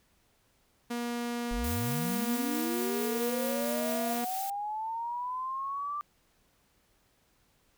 sawtooth tone, 238.6 Hz, A#3, 41 cents sharp, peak -28 dBFS, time 0.9-4.25 s, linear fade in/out 10 ms
sine linear sweep, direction up, 32.02 to 1183 Hz, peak -32 dBFS, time 1.51-6.01 s, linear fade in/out 0 ms
blue noise with tremolo, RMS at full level -38 dBFS, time 1.64-4.5 s, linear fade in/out 2 ms, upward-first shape triangle, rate 4.5 Hz, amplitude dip 25%
effects pink hiss -69 dBFS RMS until 7.77 s

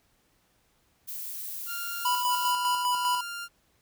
violet noise, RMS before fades -37 dBFS, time 1.07-2.53 s, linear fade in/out 20 ms
sawtooth tone bursts, 1396.9 Hz, F6, in tune, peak -31 dBFS, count 3, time 1.66-3.486 s, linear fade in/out 50 ms, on 580 ms, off 43 ms
square tone with tremolo, 987.8 Hz, B5, in tune, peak -24 dBFS, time 2.05-3.21 s, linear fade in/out 5 ms, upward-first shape square, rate 5 Hz, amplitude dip 40%
effects pink hiss -68 dBFS RMS until 3.81 s

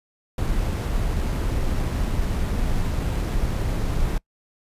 brown noise with sample-and-hold, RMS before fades -23 dBFS, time 0.38-4.18 s, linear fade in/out 2 ms, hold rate 11025 Hz, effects noise-tail reverb RT60 0.1 s tail -24 dB re dry + resampled to 32000 Hz

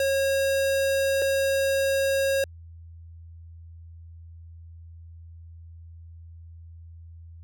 square tone pair in turn, 544 / 544 Hz, C#5 / C#5, -33 / -33 cents, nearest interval unison, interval 0 cents, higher neither, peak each -22 dBFS, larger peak neither, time 0-1.22 / 1.22-2.44 s, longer neither, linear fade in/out 2 ms, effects added 83 Hz sine -42 dBFS peak until 7.43 s

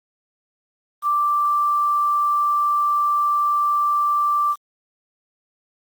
sine tone with quantisation, 1174.7 Hz, D6, in tune, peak -16 dBFS, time 1.02-4.56 s, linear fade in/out 50 ms, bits 7, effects Opus 24 kbps

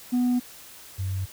sine tone pair in turn, 246.9 / 95.08 Hz, B3 / F#2, 0 / +48 cents, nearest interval octave + perfect fourth, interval 1652 cents, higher first, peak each -17 / -25 dBFS, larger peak first, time 0.12-0.4 / 0.98-1.26 s, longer neither, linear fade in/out 20 ms, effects tanh soft clip ceiling -19 dBFS + white hiss -46 dBFS RMS until 1.32 s

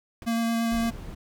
brown noise with exponential decay, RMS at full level -33 dBFS, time 0.22-0.3 s, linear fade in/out 2 ms, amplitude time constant 17 ms
square tone with vibrato, 230 Hz, A#3, 23 cents flat, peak -24 dBFS, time 0.26-0.91 s, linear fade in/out 20 ms, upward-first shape square, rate 8.8 Hz, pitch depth 8 cents each way
brown noise, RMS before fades -37 dBFS, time 0.71-1.15 s, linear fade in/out 10 ms
effects none

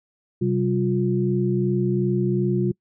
sine tone cluster, 129.8 / 192.5 / 354.6 Hz, C3 / G3 / F4, -13 / -31 / +26 cents, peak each -23 dBFS, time 0.41-2.72 s, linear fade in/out 10 ms, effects noise-tail reverb RT60 0.1 s tail -25 dB re dry

